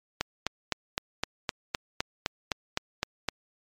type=click train; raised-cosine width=0.2 ms; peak=-9 dBFS; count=13; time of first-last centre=0.21-3.287 s; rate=3.9 Hz; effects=MP3 96 kbps